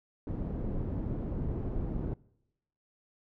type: low-pass noise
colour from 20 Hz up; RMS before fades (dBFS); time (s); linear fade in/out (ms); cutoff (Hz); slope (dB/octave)
pink; -34; 0.27-2.14; 2; 360; 12
effects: noise-tail reverb RT60 0.9 s tail -24 dB re dry